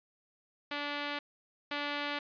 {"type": "tone pair in turn", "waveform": "5% pulse", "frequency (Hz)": [290, 290], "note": ["D4", "D4"], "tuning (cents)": [-22, -22], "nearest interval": "unison", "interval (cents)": 0, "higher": "neither", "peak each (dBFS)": [-23, -22], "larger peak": "second", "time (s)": [[0.71, 1.19], [1.71, 2.19]], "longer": "neither", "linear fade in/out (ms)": 5, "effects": ["resampled to 11025 Hz"]}